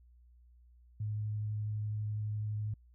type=tone with vibrato; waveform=sine; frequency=106.2 Hz; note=G#2; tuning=39 cents sharp; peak=-33 dBFS; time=1-2.74 s; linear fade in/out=5 ms; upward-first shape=sine; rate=12 Hz; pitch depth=9 cents each way; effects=added 60 Hz sine -58 dBFS peak until 2.94 s